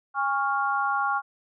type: chord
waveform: sine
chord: Db major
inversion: second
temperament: equal with one note detuned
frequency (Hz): 815.9 / 1108.7 / 1396.9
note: Ab5 / Db6 / F6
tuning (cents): -31 / 0 / 0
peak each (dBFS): -27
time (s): 0.14-1.22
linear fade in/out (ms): 50
effects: none